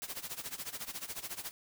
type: noise with tremolo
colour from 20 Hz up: white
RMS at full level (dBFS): -39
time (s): 0.02-1.51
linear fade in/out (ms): 0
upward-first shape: sine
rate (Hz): 14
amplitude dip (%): 85
effects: none